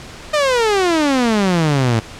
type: exponential sweep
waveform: sawtooth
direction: down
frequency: 620 to 108.9 Hz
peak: -9 dBFS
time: 0.33-2 s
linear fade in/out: 10 ms
effects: pink hiss -35 dBFS RMS until 2.19 s + low-pass 7000 Hz 12 dB/octave